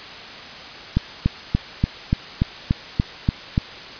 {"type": "click train", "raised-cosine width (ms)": 5, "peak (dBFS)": -4, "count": 10, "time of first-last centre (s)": [0.97, 3.579], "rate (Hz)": 3.45, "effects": ["white hiss -36 dBFS RMS until 3.99 s", "resampled to 11025 Hz"]}